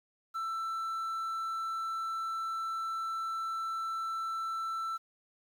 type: tone with quantisation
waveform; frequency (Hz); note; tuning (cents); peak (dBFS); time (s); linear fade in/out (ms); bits
triangle; 1332; E6; +18; -31; 0.34-4.98; 20; 10
effects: none